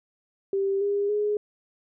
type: tone with pitch steps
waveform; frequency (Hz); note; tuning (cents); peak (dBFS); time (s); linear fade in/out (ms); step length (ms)
sine; 392 / 404.4 / 417.2; G4 / G#4 / G#4; 0 / -46 / +8; -22; 0.53-1.37; 2; 280
effects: none